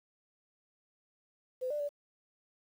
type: tone with pitch steps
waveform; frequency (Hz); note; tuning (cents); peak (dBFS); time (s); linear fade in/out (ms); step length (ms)
sine; 510 / 592 / 579; C5 / D5 / D5; -44 / +14 / -25; -32; 1.61-1.892; 20; 94
effects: 10-bit